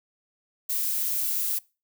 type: noise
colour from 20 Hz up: violet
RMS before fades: -27 dBFS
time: 0.69-1.59 s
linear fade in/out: 10 ms
effects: noise-tail reverb RT60 0.3 s tail -23 dB re dry